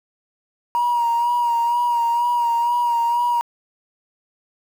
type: tone with vibrato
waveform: triangle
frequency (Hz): 949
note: A#5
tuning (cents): +31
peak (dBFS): -13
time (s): 0.75-3.41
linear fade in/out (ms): 0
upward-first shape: sine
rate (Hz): 2.1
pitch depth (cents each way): 29
effects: tanh soft clip ceiling -13 dBFS + 7-bit